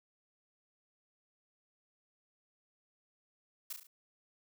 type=noise with echo; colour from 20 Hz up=blue; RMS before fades=-40 dBFS; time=3.7-3.73 s; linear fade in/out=5 ms; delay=35 ms; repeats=4; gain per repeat=-5 dB; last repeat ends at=3.87 s; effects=none